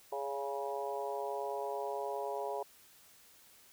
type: harmonic tone with a mistuned harmonic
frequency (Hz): 138.59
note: C#3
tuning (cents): 0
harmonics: 3 / 4 / 5 / 6 / 7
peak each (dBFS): -40 / -41 / -42 / -43 / -43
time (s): 0.12-2.63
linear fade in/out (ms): 5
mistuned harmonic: 4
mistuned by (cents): +29
effects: white hiss -61 dBFS RMS until 3.72 s